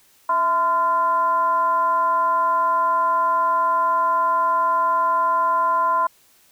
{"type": "tone with frequency modulation", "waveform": "sine", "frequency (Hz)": 1023, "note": "C6", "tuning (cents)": -39, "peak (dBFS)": -16, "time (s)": [0.29, 6.07], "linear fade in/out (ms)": 5, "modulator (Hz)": 366, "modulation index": 0.54, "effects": ["white hiss -56 dBFS RMS until 6.51 s"]}